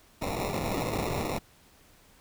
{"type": "noise with sample-and-hold", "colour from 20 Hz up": "white", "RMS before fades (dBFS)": -31, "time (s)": [0.21, 1.39], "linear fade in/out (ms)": 10, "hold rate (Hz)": 1575, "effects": ["pink hiss -59 dBFS RMS until 2.2 s"]}